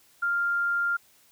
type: tone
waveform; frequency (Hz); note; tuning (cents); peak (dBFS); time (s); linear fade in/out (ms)
sine; 1396.9; F6; 0; -23; 0.22-0.97; 10
effects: white hiss -60 dBFS RMS until 1.31 s